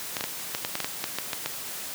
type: clicks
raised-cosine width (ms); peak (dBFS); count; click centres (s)
0.2; -10; 12; 0.168 / 0.209 / 0.24 / 0.549 / 0.649 / 0.754 / 0.803 / 0.845 / 1.041 / 1.186 / 1.332 / 1.46
effects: white hiss -36 dBFS RMS until 1.94 s + high-pass 100 Hz 12 dB/octave